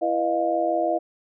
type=tone cluster; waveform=sine; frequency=333.5 / 484.8 / 618 / 704 Hz; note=E4 / B4 / D#5 / F5; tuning=+20 / -32 / -12 / +14 cents; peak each=-27 / -31 / -24 / -24 dBFS; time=0.01-0.99 s; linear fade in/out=20 ms; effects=none